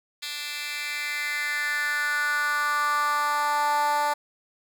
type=tone with high-pass filter sweep; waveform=10% pulse; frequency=293.7 Hz; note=D4; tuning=in tune; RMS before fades=-26 dBFS; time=0.22-4.14 s; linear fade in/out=10 ms; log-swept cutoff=3000 to 770 Hz; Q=4.1; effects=none